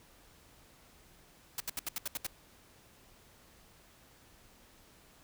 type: noise bursts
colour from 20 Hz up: white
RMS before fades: -36 dBFS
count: 8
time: 1.58-2.267 s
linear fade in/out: 2 ms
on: 22 ms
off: 73 ms
effects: pink hiss -61 dBFS RMS until 5.23 s